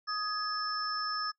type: tone cluster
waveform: sine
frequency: 1250 / 1683 / 5290 Hz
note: D#6 / G#6 / E8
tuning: +8 / +23 / +5 cents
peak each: -34 / -39 / -36 dBFS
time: 0.07-1.32 s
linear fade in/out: 20 ms
effects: noise-tail reverb RT60 0.1 s tail -23 dB re dry